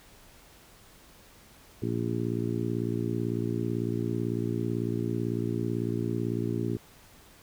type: harmonic tone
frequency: 58 Hz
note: A#1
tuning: 8 cents flat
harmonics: 2 / 3 / 4 / 5 / 6 / 7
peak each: -32 / -36 / -34 / -35 / -34 / -37 dBFS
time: 1.82-6.77 s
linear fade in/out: 5 ms
effects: pink hiss -55 dBFS RMS until 7.42 s